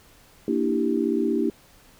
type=chord; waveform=sine; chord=E half-diminished seventh; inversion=second; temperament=equal; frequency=233.1 / 293.7 / 329.6 / 392 Hz; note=Bb3 / D4 / E4 / G4; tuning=0 / 0 / 0 / 0 cents; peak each=-26 dBFS; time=0.48-1.5 s; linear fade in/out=2 ms; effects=pink hiss -54 dBFS RMS until 1.99 s